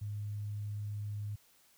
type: tone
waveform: sine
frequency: 103.83 Hz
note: G#2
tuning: in tune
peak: -36 dBFS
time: 0.01-1.36 s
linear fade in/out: 10 ms
effects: white hiss -66 dBFS RMS until 1.77 s